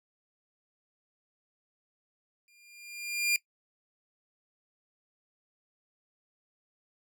sawtooth tone with exponential growth, 2400 Hz, D7, 37 cents sharp, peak -19 dBFS, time 2.48-3.36 s, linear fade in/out 1 ms, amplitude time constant 190 ms, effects noise-tail reverb RT60 0.1 s tail -19 dB re dry

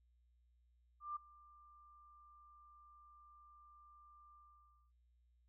sine tone with ADSR envelope, 1189 Hz, D6, 21 cents sharp, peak -39 dBFS, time 1-4.92 s, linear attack 160 ms, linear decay 11 ms, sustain -22 dB, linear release 580 ms, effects added 60 Hz sine -70 dBFS peak until 5.48 s

